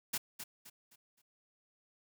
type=noise with echo; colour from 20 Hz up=white; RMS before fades=-35 dBFS; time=0.13-0.18 s; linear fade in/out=10 ms; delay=260 ms; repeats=4; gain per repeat=-9 dB; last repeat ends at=1.22 s; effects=none